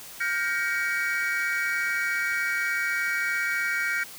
triangle chord, G half-diminished seventh, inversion third, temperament just, 1411.2 / 1568 / 1881.6 / 2258 Hz, F6 / G6 / Bb6 / Db7, +18 / 0 / +16 / +31 cents, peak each -28 dBFS, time 0.2-4.04 s, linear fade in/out 10 ms, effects tanh soft clip ceiling -14 dBFS + white hiss -43 dBFS RMS until 4.18 s

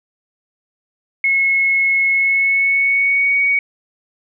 sine tone with pitch glide, 2180 to 2243 Hz, C#7 to C#7, -29 to +20 cents, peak -12 dBFS, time 1.24-3.59 s, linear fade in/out 2 ms, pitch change +49 cents, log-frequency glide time 2.11-3.38 s, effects none

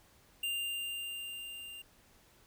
square tone with level ramp, 2794 Hz, F7, in tune, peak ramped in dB -33 to -46 dBFS, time 0.43-1.82 s, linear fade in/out 5 ms, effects pink hiss -64 dBFS RMS until 2.46 s

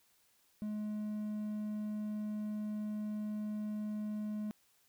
triangle tone, 211.5 Hz, G#3, 32 cents sharp, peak -34 dBFS, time 0.62-4.51 s, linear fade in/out 0 ms, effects white hiss -71 dBFS RMS until 4.88 s

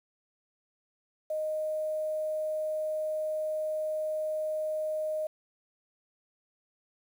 sine tone with quantisation, 620 Hz, D#5, 6 cents flat, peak -29 dBFS, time 1.3-5.27 s, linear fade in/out 5 ms, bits 9, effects none

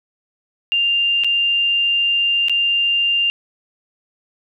sine tone with dropouts, 2794 Hz, F7, in tune, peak -14 dBFS, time 0.72-3.3 s, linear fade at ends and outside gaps 0 ms, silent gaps 1.237-1.245 / 2.484-2.496 s, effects 9-bit

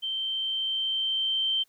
sine tone with level ramp, 3122 Hz, G7, 8 cents flat, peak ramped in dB -28 to -23 dBFS, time 0.02-1.64 s, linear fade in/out 20 ms, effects white hiss -68 dBFS RMS until 1.68 s

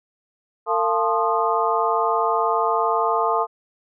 sine tone cluster, 453.1 / 689 / 872 / 1054 / 1229 Hz, A#4 / F5 / A5 / C6 / D#6, -49 / -24 / -16 / +12 / -22 cents, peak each -24 dBFS, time 0.66-3.47 s, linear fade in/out 50 ms, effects none

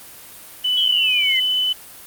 sine tone with pitch glide, 2990 to 3011 Hz, F#7 to F#7, +17 to +30 cents, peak -16 dBFS, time 0.64-1.73 s, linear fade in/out 10 ms, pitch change +13 cents, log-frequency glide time 0.85-1.31 s
sine exponential sweep, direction down, 3322 to 2014 Hz, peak -19 dBFS, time 0.77-1.4 s, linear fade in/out 5 ms
effects white hiss -40 dBFS RMS until 2.06 s + Opus 32 kbps

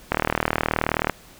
click train, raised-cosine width 0.5 ms, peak -4 dBFS, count 39, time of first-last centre 0.12-1.097 s, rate 38.9 Hz, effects pink hiss -48 dBFS RMS until 1.39 s

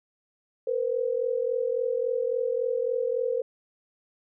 sine tone pair together, 466.2 / 509.8 Hz, A#4 / C5, 0 / -45 cents, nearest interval major second, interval 155 cents, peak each -27 dBFS, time 0.67-3.42 s, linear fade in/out 5 ms, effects none

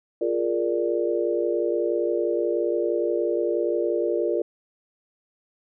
sine chord, Bb dominant seventh, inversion second, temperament equal, 349.2 / 415.3 / 466.2 / 587.3 Hz, F4 / Ab4 / Bb4 / D5, 0 / 0 / 0 / 0 cents, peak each -25 / -29 / -26 / -28 dBFS, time 0.21-4.42 s, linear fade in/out 5 ms, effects none

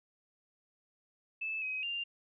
sine tone with pitch steps, 2622 / 2531 / 2792 Hz, E7 / D#7 / F7, -10 / +29 / -1 cents, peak -34 dBFS, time 1.41-2.04 s, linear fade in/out 10 ms, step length 210 ms, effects none

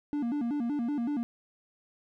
triangle tone with vibrato, 262.4 Hz, C4, 5 cents sharp, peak -26 dBFS, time 0.13-1.23 s, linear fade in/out 0 ms, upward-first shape square, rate 5.3 Hz, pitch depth 190 cents each way, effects none

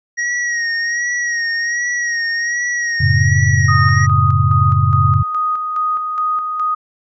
square tone with vibrato, 1890 Hz, A#6, 23 cents sharp, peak -17 dBFS, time 0.17-4.07 s, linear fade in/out 20 ms, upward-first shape sine, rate 1.3 Hz, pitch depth 44 cents each way
sine chord, F# minor, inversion none, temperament just, 92.5 / 111 / 138.75 Hz, F#2 / A2 / C#3, 0 / +16 / +2 cents, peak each -15 dBFS, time 3-5.23 s, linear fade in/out 10 ms
sine tone with tremolo, 1244.5 Hz, D#6, in tune, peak -14 dBFS, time 3.68-6.75 s, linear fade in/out 10 ms, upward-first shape square, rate 2.4 Hz, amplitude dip 40%
effects resampled to 16000 Hz

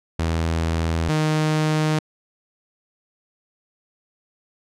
sawtooth tone pair in turn, 82 / 154.8 Hz, E2 / D#3, -9 / -9 cents, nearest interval major seventh, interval 1100 cents, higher second, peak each -16 / -14 dBFS, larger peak second, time 0.19-1.09 / 1.09-1.99 s, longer neither, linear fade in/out 5 ms, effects low-pass 8000 Hz 12 dB/octave

